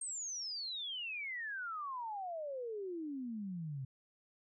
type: exponential sweep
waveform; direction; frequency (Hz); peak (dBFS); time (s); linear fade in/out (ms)
sine; down; 8590 to 128; -39; 0.01-3.85; 5
effects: none